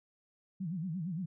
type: tone with vibrato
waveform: sine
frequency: 172.8 Hz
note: F3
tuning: 18 cents flat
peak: -34 dBFS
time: 0.6-1.26 s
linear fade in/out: 10 ms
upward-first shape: sine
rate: 8.7 Hz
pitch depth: 200 cents each way
effects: none